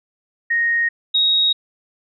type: tone pair in turn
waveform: sine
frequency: 1864.7 / 3776 Hz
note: A#6 / A#7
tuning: 0 / +22 cents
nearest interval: octave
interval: 1222 cents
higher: second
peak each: -15 / -13 dBFS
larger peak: second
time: 0.5-0.89 / 1.14-1.53 s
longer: neither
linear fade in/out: 10 ms
effects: none